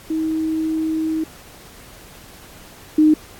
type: tone pair in turn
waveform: sine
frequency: 317.5 / 308.1 Hz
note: D#4 / D#4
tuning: +35 / -17 cents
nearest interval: minor second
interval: 52 cents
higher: first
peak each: -18 / -9 dBFS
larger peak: second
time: 0.1-1.24 / 2.98-3.14 s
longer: first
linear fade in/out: 5 ms
effects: pink hiss -43 dBFS RMS until 3.39 s + AAC 64 kbps